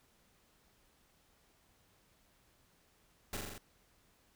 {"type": "noise with echo", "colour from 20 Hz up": "pink", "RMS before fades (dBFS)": -39, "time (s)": [3.33, 3.37], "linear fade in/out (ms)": 2, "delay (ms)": 42, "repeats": 5, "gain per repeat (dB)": -2, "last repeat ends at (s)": 3.58, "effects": ["pink hiss -70 dBFS RMS until 4.35 s"]}